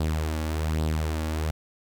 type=tone with flanger; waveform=sawtooth; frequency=78.3 Hz; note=D#2; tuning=11 cents sharp; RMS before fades=-27 dBFS; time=0-1.51 s; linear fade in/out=5 ms; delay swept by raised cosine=0.22 to 3.62 ms; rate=1.2 Hz; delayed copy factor=+0.55; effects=10-bit